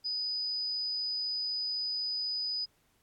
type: tone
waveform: sine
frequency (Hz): 4978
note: D#8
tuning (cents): 0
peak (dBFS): -31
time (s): 0.04-2.66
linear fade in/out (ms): 20
effects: pink hiss -71 dBFS RMS until 3.02 s + AAC 64 kbps